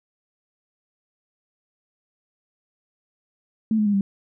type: tone with pitch steps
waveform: sine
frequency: 220 / 212.1 / 204.6 / 197.25 Hz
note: A3 / G#3 / G#3 / G3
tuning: 0 / +37 / -26 / +11 cents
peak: -17 dBFS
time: 3.71-4.01 s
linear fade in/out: 2 ms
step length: 75 ms
effects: none